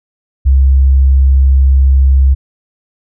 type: tone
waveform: sine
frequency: 67 Hz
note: C2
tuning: 42 cents sharp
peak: -4 dBFS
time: 0.45-2.35 s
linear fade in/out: 20 ms
effects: none